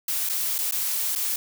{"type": "noise with dropouts", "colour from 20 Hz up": "blue", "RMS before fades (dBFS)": -26, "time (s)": [0.08, 1.36], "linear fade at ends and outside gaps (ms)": 2, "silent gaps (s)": [[0.29, 0.297], [0.581, 0.587], [0.711, 0.722], [1.152, 1.159]], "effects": []}